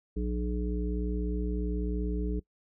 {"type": "harmonic tone with a mistuned harmonic", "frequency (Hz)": 60.5, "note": "B1", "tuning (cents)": -35, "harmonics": [1, 3, 5, 7], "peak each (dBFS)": [-30, -35, -37, -38], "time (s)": [0.16, 2.4], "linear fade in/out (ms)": 10, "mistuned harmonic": 1, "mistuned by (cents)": -66, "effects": ["noise-tail reverb RT60 0.1 s tail -22 dB re dry"]}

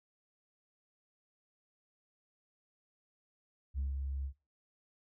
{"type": "tone with ADSR envelope", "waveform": "sine", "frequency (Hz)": 68.4, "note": "C#2", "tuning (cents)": -23, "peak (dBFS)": -30, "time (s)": [3.74, 4.33], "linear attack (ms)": 47, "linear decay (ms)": 140, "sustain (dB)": -4, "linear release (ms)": 82, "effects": ["noise-tail reverb RT60 0.4 s tail -22 dB re dry", "tanh soft clip ceiling -30 dBFS"]}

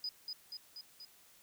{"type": "tone with echo", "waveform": "sine", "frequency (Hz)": 4976, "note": "D#8", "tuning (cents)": -1, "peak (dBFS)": -36, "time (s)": [0.04, 0.09], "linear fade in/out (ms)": 2, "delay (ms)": 240, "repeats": 4, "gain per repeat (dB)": -3, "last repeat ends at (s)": 1.05, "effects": ["white hiss -63 dBFS RMS until 1.42 s"]}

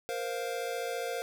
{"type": "chord", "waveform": "square", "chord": "Bb suspended second", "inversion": "none", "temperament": "equal with one note detuned", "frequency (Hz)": [468.6, 523.3, 698.5], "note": ["Bb4", "C5", "F5"], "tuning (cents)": [9, 0, 0], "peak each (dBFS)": [-37, -38, -39], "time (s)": [0.09, 1.22], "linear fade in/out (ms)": 0, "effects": []}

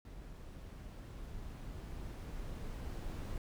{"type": "noise with level ramp", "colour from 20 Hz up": "brown", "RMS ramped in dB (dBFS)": [-50, -41], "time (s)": [0.05, 3.38], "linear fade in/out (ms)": 2, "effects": []}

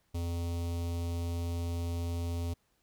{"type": "tone with notch filter", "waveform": "square", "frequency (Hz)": 85.3, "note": "F2", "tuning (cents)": -40, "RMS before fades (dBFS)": -34, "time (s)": [0.14, 2.54], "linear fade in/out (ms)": 10, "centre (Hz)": 1600, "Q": 0.75, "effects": ["pink hiss -74 dBFS RMS until 2.82 s"]}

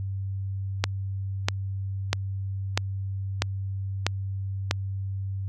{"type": "click train", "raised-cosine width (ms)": 0.2, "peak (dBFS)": -4, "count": 7, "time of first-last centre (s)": [0.84, 4.711], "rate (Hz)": 1.55, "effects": ["added 97 Hz sine -28 dBFS peak until 5.48 s"]}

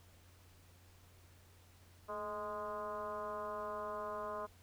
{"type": "tone with frequency modulation", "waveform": "sine", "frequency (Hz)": 833, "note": "G#5", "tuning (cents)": 5, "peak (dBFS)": -39, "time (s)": [2.08, 4.47], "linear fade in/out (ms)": 20, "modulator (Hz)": 204, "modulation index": 2.1, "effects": ["added 89 Hz sine -62 dBFS peak until 4.62 s", "pink hiss -66 dBFS RMS until 4.62 s"]}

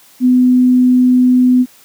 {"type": "tone", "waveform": "sine", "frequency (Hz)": 251.4, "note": "B3", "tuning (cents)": 31, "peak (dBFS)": -6, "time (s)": [0.2, 1.66], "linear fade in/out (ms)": 50, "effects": ["white hiss -45 dBFS RMS until 1.84 s", "high-pass 100 Hz 12 dB/octave"]}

